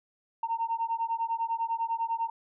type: beating tone pair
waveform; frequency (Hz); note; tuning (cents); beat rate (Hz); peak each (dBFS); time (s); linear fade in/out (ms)
sine; 910 / 920; A#5 / A#5; -42 / -23; 10; -30; 0.43-2.3; 5
effects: tanh soft clip ceiling -21 dBFS